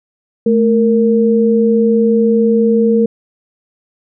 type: tone pair together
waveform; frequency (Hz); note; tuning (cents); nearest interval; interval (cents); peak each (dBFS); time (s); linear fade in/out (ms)
sine; 218.5 / 463; A3 / A#4; -12 / -12; octave + minor second; 1300; -11; 0.46-3.06; 5
effects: none